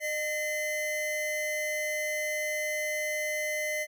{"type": "tone pair together", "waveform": "square", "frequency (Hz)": [609.5, 2050], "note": ["D#5", "C7"], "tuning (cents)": [-36, -36], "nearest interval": "octave + major sixth", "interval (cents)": 2100, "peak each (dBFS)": [-34, -32], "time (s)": [0, 3.87], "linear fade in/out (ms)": 50, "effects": []}